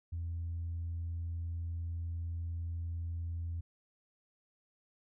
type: tone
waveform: sine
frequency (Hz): 84.3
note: E2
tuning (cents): +39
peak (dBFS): -34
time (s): 0.12-3.61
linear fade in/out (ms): 10
effects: tanh soft clip ceiling -32 dBFS